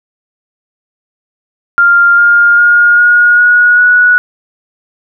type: tone with pitch steps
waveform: sine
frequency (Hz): 1396.9 / 1410.7 / 1424.6 / 1438.7 / 1452.9 / 1467.2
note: F6 / F6 / F6 / F#6 / F#6 / F#6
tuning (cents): 0 / +17 / +34 / -49 / -32 / -15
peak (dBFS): -3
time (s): 1.78-4.18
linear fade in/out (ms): 0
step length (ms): 400
effects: none